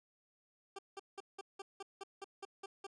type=tone bursts; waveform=20% pulse; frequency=392.5 Hz; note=G4; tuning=2 cents sharp; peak=-39 dBFS; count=11; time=0.76-2.868 s; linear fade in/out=5 ms; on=28 ms; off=180 ms; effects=resampled to 22050 Hz + 12-bit